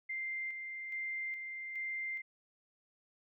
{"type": "tone with tremolo", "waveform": "sine", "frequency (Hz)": 2093, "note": "C7", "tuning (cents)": 0, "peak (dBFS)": -36, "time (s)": [0.09, 2.22], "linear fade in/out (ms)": 10, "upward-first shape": "square", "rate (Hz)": 1.2, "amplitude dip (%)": 40, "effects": []}